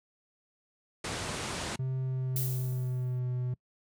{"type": "low-pass noise", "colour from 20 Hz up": "pink", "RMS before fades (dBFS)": -35, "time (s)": [1.04, 1.76], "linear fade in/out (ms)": 5, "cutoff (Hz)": 9700, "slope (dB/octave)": 48}
{"type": "tone with pitch glide", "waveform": "triangle", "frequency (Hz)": [130.81, 125.12], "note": ["C3", "B2"], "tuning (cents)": [0, 23], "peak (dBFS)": -27, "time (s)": [1.79, 3.54], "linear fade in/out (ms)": 5, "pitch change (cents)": -77, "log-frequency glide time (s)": [1.98, 3.29]}
{"type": "noise with exponential decay", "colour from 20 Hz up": "violet", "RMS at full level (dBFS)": -32, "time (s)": [2.36, 3.19], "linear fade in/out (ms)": 2, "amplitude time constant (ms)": 180}
{"effects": ["noise-tail reverb RT60 0.1 s tail -25 dB re dry", "high-pass 80 Hz 12 dB/octave"]}